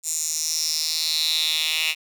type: tone with high-pass filter sweep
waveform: 10% pulse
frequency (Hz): 157.6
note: D#3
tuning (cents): +23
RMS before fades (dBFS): -24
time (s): 0.03-1.95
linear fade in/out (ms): 50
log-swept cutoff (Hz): 7400 to 2800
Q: 5
effects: none